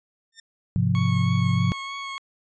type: tone with exponential growth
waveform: 5% pulse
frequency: 1810 Hz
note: A6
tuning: 48 cents sharp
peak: -25 dBFS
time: 0.32-0.4 s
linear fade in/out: 5 ms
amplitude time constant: 17 ms
type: chord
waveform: sine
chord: F minor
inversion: first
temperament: equal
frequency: 103.83 / 130.81 / 174.61 Hz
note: Ab2 / C3 / F3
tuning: 0 / 0 / 0 cents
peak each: -23 dBFS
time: 0.76-1.72 s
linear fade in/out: 0 ms
type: tone with vibrato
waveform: 20% pulse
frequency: 1102 Hz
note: C#6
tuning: 11 cents flat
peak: -26 dBFS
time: 0.95-2.18 s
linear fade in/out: 0 ms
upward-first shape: triangle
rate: 3.2 Hz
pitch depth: 18 cents each way
effects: resampled to 16000 Hz